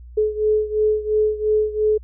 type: beating tone pair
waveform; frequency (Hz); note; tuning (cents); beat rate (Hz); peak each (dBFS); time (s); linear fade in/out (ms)
sine; 426.9 / 429.8; G#4 / A4; +48 / -41; 2.9; -18 / -21; 0.17-1.98; 10
effects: added 60 Hz sine -37 dBFS peak until 2.03 s